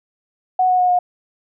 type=tone with pitch steps; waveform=sine; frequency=740 / 732.8 / 725.6 / 718.5 Hz; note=F#5 / F#5 / F#5 / F5; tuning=0 / -17 / -34 / +49 cents; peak=-12 dBFS; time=0.59-0.99 s; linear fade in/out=5 ms; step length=100 ms; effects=none